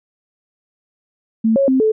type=tone with pitch steps; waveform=sine; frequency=223.1 / 550 / 262.2 / 435.8 Hz; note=A3 / C#5 / C4 / A4; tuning=+24 / -14 / +4 / -17 cents; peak=-11 dBFS; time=1.44-1.92 s; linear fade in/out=10 ms; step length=120 ms; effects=none